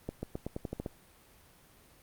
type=accelerating click train; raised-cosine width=2 ms; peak=-22 dBFS; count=9; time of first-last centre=0.09-0.862 s; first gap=140 ms; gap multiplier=0.89; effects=pink hiss -60 dBFS RMS until 2.02 s + Opus 32 kbps